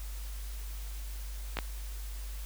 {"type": "clicks", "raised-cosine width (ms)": 0.3, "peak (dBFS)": [-17, -15], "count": 2, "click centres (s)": [1.57, 1.588], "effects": ["added 50 Hz sine -37 dBFS peak until 2.45 s", "white hiss -50 dBFS RMS until 2.45 s"]}